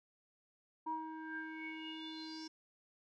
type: tone with low-pass filter sweep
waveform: square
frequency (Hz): 317.2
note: D#4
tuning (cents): +33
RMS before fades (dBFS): -45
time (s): 0.86-2.48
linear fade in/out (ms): 10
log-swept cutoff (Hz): 900 to 5600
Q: 9.9
effects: none